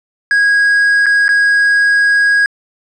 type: tone with dropouts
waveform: triangle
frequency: 1647 Hz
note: G#6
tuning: 15 cents flat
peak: -6 dBFS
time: 0.31-2.46 s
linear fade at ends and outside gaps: 1 ms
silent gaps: 1.059-1.065 / 1.281-1.29 s
effects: resampled to 22050 Hz